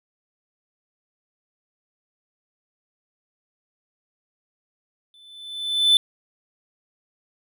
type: tone with exponential growth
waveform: triangle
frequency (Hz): 3516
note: A7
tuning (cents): -2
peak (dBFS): -9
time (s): 5.14-5.97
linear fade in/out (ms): 1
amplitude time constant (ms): 180
effects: none